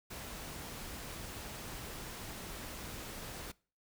pink noise, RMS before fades -45 dBFS, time 0.1-3.52 s, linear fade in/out 10 ms, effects noise-tail reverb RT60 0.4 s tail -23 dB re dry

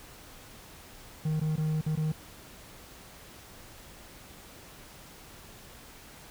triangle tone with dropouts, 155.56 Hz, D#3, in tune, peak -24 dBFS, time 1.25-2.12 s, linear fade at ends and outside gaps 5 ms, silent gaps 1.399-1.413 / 1.559-1.578 / 1.812-1.862 / 1.956-1.972 s, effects pink hiss -50 dBFS RMS until 6.3 s

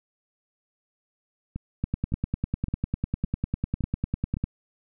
two click trains, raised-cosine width 5 ms, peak -13 / -20 dBFS, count 27 / 6, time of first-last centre 1.84-4.44 / 1.56-4.369 s, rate 10 / 1.78 Hz, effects none

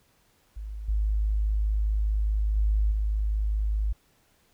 sine tone with level steps, 52.4 Hz, G#1, 16 cents sharp, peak -33 / -22 / -20 / -23 dBFS, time 0.56-3.93 s, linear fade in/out 10 ms, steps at 0.88 / 2.56 / 2.91 s, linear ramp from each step 10 ms, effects pink hiss -65 dBFS RMS until 4.53 s

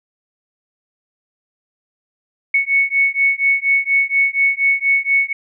sine beating tone pair, 2212 / 2216.2 Hz, C#7 / C#7, -4 / -1 cents, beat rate 4.2 Hz, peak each -16 dBFS, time 2.54-5.33 s, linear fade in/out 5 ms, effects none

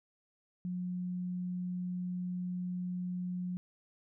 sine tone, 180 Hz, F#3, 47 cents flat, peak -34 dBFS, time 0.65-3.57 s, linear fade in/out 0 ms, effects none

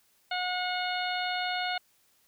harmonic tone with a mistuned harmonic, 726 Hz, F#5, 33 cents flat, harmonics 1 / 2 / 3 / 4 / 5 / 6, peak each -32 / -35 / -37 / -38 / -39 / -40 dBFS, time 0.31-1.78 s, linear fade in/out 5 ms, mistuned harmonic 6, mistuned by -30 cents, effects white hiss -67 dBFS RMS until 2.27 s

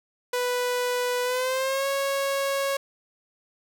sawtooth tone with pitch glide, 493.9 to 551.2 Hz, B4 to C#5, 0 to -10 cents, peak -20 dBFS, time 0.33-2.77 s, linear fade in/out 5 ms, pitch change +190 cents, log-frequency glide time 1.23-1.87 s, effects none

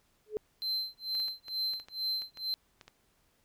sine tone with exponential growth, 426.9 Hz, G#4, 48 cents sharp, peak -26 dBFS, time 0.26-0.37 s, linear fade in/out 0 ms, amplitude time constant 23 ms
triangle tone with tremolo, 4100 Hz, C8, 36 cents flat, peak -28 dBFS, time 0.62-2.54 s, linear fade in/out 0 ms, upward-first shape sine, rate 2.2 Hz, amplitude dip 100%
clicks, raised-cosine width 0.2 ms, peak -32 dBFS, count 11, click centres 1.151 / 1.2 / 1.283 / 1.483 / 1.736 / 1.799 / 1.885 / 2.22 / 2.373 / 2.812 / 2.88 s
effects pink hiss -71 dBFS RMS until 3.44 s

